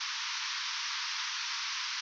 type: band-pass noise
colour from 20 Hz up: white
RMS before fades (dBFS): -36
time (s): 0-2.01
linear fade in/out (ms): 10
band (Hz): 920 to 6000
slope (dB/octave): 96
effects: none